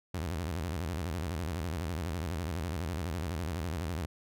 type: tone with vibrato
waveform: sawtooth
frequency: 83.1 Hz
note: E2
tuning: 15 cents sharp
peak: -29 dBFS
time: 0.14-4.06 s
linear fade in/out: 5 ms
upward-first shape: square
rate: 12 Hz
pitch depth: 170 cents each way
effects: none